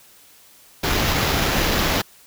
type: noise with sample-and-hold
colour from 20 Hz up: pink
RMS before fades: -20 dBFS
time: 0.83-2.02 s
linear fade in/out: 10 ms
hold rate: 8820 Hz
effects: white hiss -50 dBFS RMS until 2.26 s